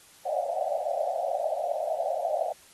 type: band-pass noise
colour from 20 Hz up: pink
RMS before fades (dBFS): -29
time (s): 0.25-2.53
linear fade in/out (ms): 10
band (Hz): 560 to 760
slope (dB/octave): 96
effects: white hiss -55 dBFS RMS until 2.73 s + AAC 32 kbps